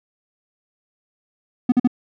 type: tone bursts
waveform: triangle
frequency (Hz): 246.9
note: B3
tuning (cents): 0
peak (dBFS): -9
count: 3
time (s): 1.69-1.875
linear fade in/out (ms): 5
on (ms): 31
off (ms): 46
effects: none